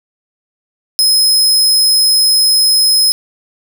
sawtooth tone, 5120 Hz, D#8, 49 cents sharp, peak -5 dBFS, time 0.99-3.12 s, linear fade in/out 0 ms, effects none

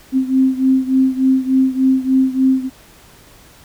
sine beating tone pair, 261.6 / 265 Hz, C4 / C4, 0 / +22 cents, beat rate 3.4 Hz, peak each -13 / -16 dBFS, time 0.12-2.7 s, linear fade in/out 50 ms, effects pink hiss -45 dBFS RMS until 3.64 s

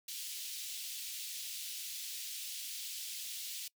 pink high-pass noise, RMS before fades -43 dBFS, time 0.08-3.68 s, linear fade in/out 5 ms, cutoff 3000 Hz, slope 24 dB/octave, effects noise-tail reverb RT60 0.1 s tail -23 dB re dry

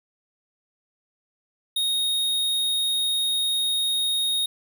square tone, 3729 Hz, A#7, in tune, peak -22 dBFS, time 1.76-4.46 s, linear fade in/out 5 ms, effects none

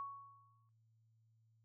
sine tone with exponential decay, 1113 Hz, C#6, 7 cents sharp, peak -40 dBFS, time 0-0.69 s, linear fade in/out 0 ms, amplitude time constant 150 ms, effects noise-tail reverb RT60 0.3 s tail -22 dB re dry + added 112 Hz sine -70 dBFS peak until 1.64 s

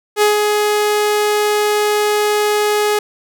sawtooth tone with ADSR envelope, 418.9 Hz, G#4, 15 cents sharp, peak -5 dBFS, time 0.16-2.99 s, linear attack 59 ms, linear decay 140 ms, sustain -4 dB, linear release 4 ms, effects none

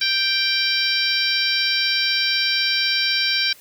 harmonic tone, 784 Hz, G5, in tune, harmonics 2 / 3 / 4 / 5 / 6 / 7, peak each -26 / -24 / -26 / -24 / -24 / -26 dBFS, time 0.01-3.53 s, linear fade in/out 5 ms, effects white hiss -48 dBFS RMS until 3.6 s

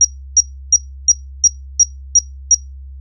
sine tone bursts, 5710 Hz, F8, 37 cents sharp, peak -5 dBFS, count 8, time 0.01-2.546 s, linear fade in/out 2 ms, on 37 ms, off 320 ms, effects noise-tail reverb RT60 0.2 s tail -19 dB re dry + added 67 Hz sine -30 dBFS peak until 3 s

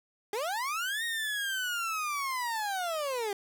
30% pulse linear two-way sweep, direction up then down, 390 to 1878 to 390 Hz, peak -28 dBFS, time 0.33-3.33 s, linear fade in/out 2 ms, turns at 1.04 s, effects none

